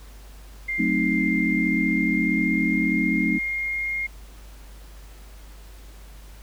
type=tone with pitch glide; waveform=sine; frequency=2100 to 2132 Hz; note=C7 to C7; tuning=+6 to +32 cents; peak=-24 dBFS; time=0.68-4.07 s; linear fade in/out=10 ms; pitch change=+26 cents; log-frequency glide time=1.07-3.76 s
type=chord; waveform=sine; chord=F# diminished seventh; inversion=none; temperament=equal; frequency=185 / 220 / 261.6 / 311.1 Hz; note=F#3 / A3 / C4 / Eb4; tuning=0 / 0 / 0 / 0 cents; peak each=-26 dBFS; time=0.78-3.39 s; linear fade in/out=20 ms
effects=added 50 Hz sine -41 dBFS peak until 6.42 s + pink hiss -51 dBFS RMS until 6.42 s